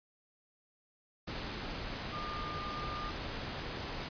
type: tone in noise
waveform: sine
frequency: 1206 Hz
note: D6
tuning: 46 cents sharp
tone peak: -40 dBFS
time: 2.12-3.11 s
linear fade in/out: 10 ms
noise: pink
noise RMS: -40 dBFS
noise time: 1.27-4.09 s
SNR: -3 dB
effects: resampled to 11025 Hz